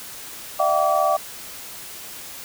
sine tone cluster, 606 / 681 / 761 / 1150 Hz, D#5 / F5 / F#5 / D6, -46 / -44 / +48 / -37 cents, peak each -22 dBFS, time 0.59-1.17 s, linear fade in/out 10 ms, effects white hiss -37 dBFS RMS until 2.44 s

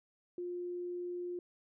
sine tone, 353.9 Hz, F4, 23 cents sharp, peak -37 dBFS, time 0.38-1.39 s, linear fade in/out 2 ms, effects none

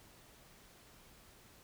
silence, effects pink hiss -61 dBFS RMS until 1.63 s

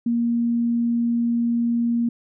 sine tone, 235.2 Hz, A#3, 16 cents sharp, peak -18 dBFS, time 0.06-2.09 s, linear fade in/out 5 ms, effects none

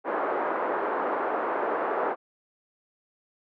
pink band-pass noise, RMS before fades -28 dBFS, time 0.04-2.16 s, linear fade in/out 50 ms, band 370 to 1400 Hz, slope 24 dB/octave, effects none

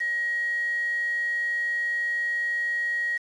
sine tone with quantisation, 1894 Hz, A#6, 27 cents sharp, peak -24 dBFS, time 0-3.18 s, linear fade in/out 10 ms, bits 7, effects low-pass 7000 Hz 12 dB/octave

